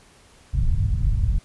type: low-pass noise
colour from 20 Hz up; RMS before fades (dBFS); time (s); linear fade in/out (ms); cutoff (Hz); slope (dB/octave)
pink; -20; 0.53-1.39; 10; 120; 24
effects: pink hiss -53 dBFS RMS until 1.44 s + resampled to 24000 Hz